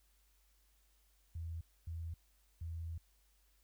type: tone bursts at uneven times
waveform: sine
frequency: 82.7 Hz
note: E2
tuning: 6 cents sharp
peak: -40 dBFS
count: 3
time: 1.35-1.61 / 1.87-2.14 / 2.61-2.98 s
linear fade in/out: 5 ms
effects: added 50 Hz sine -70 dBFS peak until 3.63 s + white hiss -75 dBFS RMS until 3.63 s